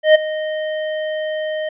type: tone with ADSR envelope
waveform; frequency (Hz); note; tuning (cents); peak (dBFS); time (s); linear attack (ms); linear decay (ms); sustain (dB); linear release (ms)
square; 620; D#5; -6; -5; 0.03-1.69; 120; 13; -16; 5
effects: resampled to 8000 Hz